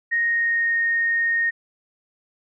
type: tone with pitch glide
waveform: sine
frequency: 1864.7 to 1851.8 Hz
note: A#6 to A#6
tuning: 0 to -12 cents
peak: -18 dBFS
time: 0.11-1.51 s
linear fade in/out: 20 ms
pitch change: -12 cents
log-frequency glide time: 0.25-0.8 s
effects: none